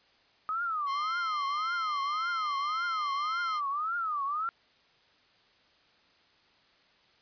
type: tone with vibrato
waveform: sine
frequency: 1244.5 Hz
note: D#6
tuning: in tune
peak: -29 dBFS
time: 0.49-4.49 s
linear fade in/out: 0 ms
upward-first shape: triangle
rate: 1.8 Hz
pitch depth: 240 cents each way
type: tone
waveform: 10% pulse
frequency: 1046.5 Hz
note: C6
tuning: in tune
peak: -29 dBFS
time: 0.86-3.61 s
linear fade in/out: 50 ms
effects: white hiss -64 dBFS RMS until 7.21 s + resampled to 11025 Hz